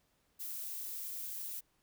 violet noise, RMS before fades -42 dBFS, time 0.39-1.61 s, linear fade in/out 20 ms, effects pink hiss -75 dBFS RMS until 1.82 s

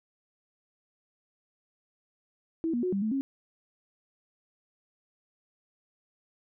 sine tone with pitch steps, 326.6 / 239.8 / 364.8 / 197.4 / 217.8 / 271.9 Hz, E4 / A#3 / F#4 / G3 / A3 / C#4, -16 / +49 / -24 / +12 / -17 / -33 cents, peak -26 dBFS, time 2.64-3.21 s, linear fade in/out 0 ms, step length 95 ms, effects none

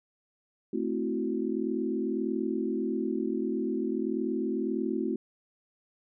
sine chord, F# half-diminished seventh, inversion first, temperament equal, 220 / 261.6 / 329.6 / 370 Hz, A3 / C4 / E4 / F#4, 0 / 0 / 0 / 0 cents, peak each -33 dBFS, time 0.73-5.16 s, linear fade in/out 5 ms, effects none

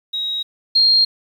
sine tone pair in turn, 3807 / 4219 Hz, A#7 / C8, +36 / +14 cents, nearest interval major second, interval 178 cents, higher second, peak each -20 / -10 dBFS, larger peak second, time 0.13-0.43 / 0.75-1.05 s, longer neither, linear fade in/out 10 ms, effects 8-bit

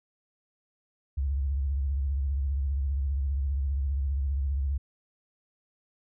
sine tone with vibrato, 68.9 Hz, C#2, 10 cents flat, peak -25 dBFS, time 1.17-4.78 s, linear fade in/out 10 ms, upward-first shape triangle, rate 15 Hz, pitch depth 140 cents each way, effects none

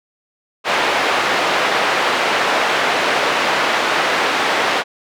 pink band-pass noise, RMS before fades -17 dBFS, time 0.64-4.84 s, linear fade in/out 50 ms, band 550 to 2900 Hz, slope 12 dB/octave, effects none

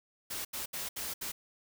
white noise bursts at uneven times, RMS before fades -38 dBFS, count 5, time 0.3-0.45 / 0.53-0.66 / 0.73-0.89 / 0.96-1.14 / 1.21-1.32 s, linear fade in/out 10 ms, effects none

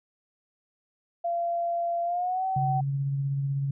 sine tone with pitch glide, 686 to 761.2 Hz, F5 to F#5, -31 to +49 cents, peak -25 dBFS, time 1.24-2.81 s, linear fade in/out 10 ms, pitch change +180 cents, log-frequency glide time 2.04-2.46 s
sine tone with tremolo, 138.7 Hz, C#3, 1 cent sharp, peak -24 dBFS, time 2.56-3.71 s, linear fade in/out 5 ms, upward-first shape sine, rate 16 Hz, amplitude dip 25%
effects none

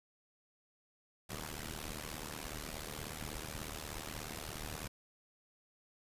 pink noise with amplitude modulation, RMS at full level -40 dBFS, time 1.29-4.88 s, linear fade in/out 10 ms, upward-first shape sine, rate 76.6 Hz, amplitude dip 90%, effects resampled to 32000 Hz

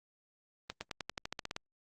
accelerating click train, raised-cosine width 0.2 ms, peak -20 dBFS, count 12, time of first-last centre 0.7-1.564 s, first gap 110 ms, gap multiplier 0.93, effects Opus 24 kbps

